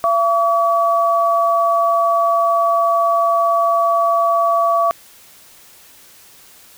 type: tone pair together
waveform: sine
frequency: 677.8 / 1140 Hz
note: E5 / C#6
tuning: +48 / +48 cents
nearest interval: major sixth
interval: 900 cents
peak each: -15 dBFS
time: 0.04-4.91 s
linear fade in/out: 0 ms
effects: white hiss -45 dBFS RMS until 6.77 s